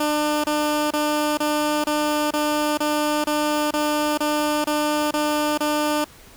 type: tone bursts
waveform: 15% pulse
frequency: 299.5 Hz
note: D4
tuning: 34 cents sharp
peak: -13 dBFS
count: 13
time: 0-6.044 s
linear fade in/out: 5 ms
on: 440 ms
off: 27 ms
effects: pink hiss -47 dBFS RMS until 6.36 s